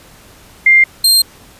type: tone pair in turn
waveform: sine / sawtooth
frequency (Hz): 2100 / 4185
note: C7 / C8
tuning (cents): +6 / 0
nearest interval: octave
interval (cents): 1194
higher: second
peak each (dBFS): -4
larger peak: neither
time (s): 0.66-0.84 / 1.04-1.22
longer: neither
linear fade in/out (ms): 5
effects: pink hiss -42 dBFS RMS until 1.59 s + resampled to 32000 Hz